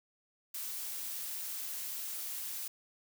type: noise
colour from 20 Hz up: blue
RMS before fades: -40 dBFS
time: 0.54-2.68 s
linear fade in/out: 5 ms
effects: none